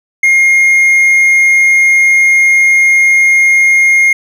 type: tone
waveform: triangle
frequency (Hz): 2134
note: C7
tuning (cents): +34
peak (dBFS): -3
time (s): 0.23-4.13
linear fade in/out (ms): 5
effects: none